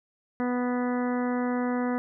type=harmonic tone; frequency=246.9 Hz; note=B3; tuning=in tune; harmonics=1 / 2 / 3 / 4 / 5 / 6 / 7 / 8; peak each=-26 / -32 / -36 / -38 / -40 / -42 / -43 / -44 dBFS; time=0.4-1.98 s; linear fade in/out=0 ms; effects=none